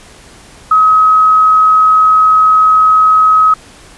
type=tone; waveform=sine; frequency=1273 Hz; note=D#6; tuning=39 cents sharp; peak=-4 dBFS; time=0.71-3.54 s; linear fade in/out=5 ms; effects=pink hiss -38 dBFS RMS until 3.97 s + resampled to 24000 Hz